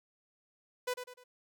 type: tone with echo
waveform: sawtooth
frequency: 497.7 Hz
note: B4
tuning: 13 cents sharp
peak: -28 dBFS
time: 0.87-0.94 s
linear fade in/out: 10 ms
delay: 100 ms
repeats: 3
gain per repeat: -8 dB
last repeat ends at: 1.24 s
effects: none